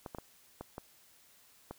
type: clicks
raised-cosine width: 1 ms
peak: -27 dBFS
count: 6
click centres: 0.062 / 0.148 / 0.185 / 0.61 / 0.781 / 1.71 s
effects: white hiss -63 dBFS RMS until 1.78 s